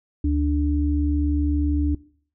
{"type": "tone pair together", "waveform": "sine", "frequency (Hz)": [73.68, 293.7], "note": ["D2", "D4"], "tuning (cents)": [6, 0], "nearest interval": "2 octaves", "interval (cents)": 2394, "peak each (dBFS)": [-20, -22], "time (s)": [0.24, 1.95], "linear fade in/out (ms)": 5, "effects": ["noise-tail reverb RT60 0.5 s tail -20 dB re dry"]}